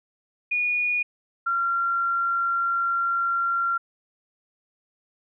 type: tone pair in turn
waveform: sine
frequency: 2451 / 1375.6 Hz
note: D#7 / F6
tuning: -27 / -27 cents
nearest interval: minor seventh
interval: 1000 cents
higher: first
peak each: -21 dBFS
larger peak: neither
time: 0.51-1.03 / 1.46-3.78 s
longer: second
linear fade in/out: 10 ms
effects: none